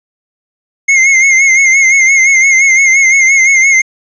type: tone with vibrato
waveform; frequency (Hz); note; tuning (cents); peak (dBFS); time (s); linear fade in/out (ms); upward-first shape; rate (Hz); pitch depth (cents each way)
square; 2135; C7; +34; -5; 0.88-3.82; 10; sine; 5.8; 56
effects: resampled to 16000 Hz + 7-bit